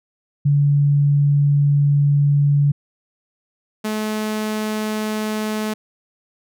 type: tone pair in turn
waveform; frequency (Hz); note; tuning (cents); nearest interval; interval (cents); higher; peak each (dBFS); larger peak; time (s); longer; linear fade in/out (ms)
sine / sawtooth; 143.5 / 215; D3 / A3; -40 / -40; perfect fifth; 700; second; -12 / -17; first; 0.45-2.72 / 3.84-5.74; first; 10
effects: none